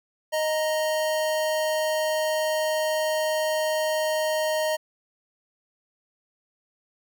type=tone pair together; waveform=square; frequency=622.3 / 932.4 Hz; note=D#5 / A#5; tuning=0 / 0 cents; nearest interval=perfect fifth; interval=700 cents; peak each=-24 / -32 dBFS; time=0.32-4.77 s; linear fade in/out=20 ms; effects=none

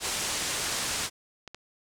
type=low-pass noise; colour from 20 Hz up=white; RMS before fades=-31 dBFS; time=0-1.1 s; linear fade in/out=50 ms; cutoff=9000 Hz; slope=24 dB/octave
type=clicks; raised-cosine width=0.2 ms; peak=-24 dBFS; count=4; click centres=1 / 1.056 / 1.477 / 1.546 s
effects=none

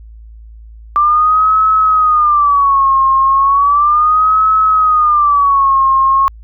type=tone with vibrato; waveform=sine; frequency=1174.7 Hz; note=D6; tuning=in tune; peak=-7 dBFS; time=0.96-6.28 s; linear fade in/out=0 ms; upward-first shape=sine; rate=0.35 Hz; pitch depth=160 cents each way; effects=added 55 Hz sine -32 dBFS peak until 6.43 s

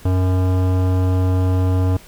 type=tone with hard clipping; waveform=sine; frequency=92.4 Hz; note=F#2; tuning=2 cents flat; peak=-16 dBFS; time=0.05-1.97 s; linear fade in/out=5 ms; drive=17 dB; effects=pink hiss -44 dBFS RMS until 2.07 s

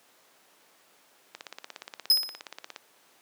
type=click train; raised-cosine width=0.2 ms; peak=-21 dBFS; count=25; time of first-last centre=1.35-2.762 s; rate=17 Hz
type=tone with exponential decay; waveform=45% pulse; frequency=5090 Hz; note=D#8; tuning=39 cents sharp; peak=-15 dBFS; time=2.1-2.4 s; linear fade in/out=2 ms; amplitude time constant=65 ms
effects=pink hiss -60 dBFS RMS until 3.21 s + high-pass 400 Hz 12 dB/octave

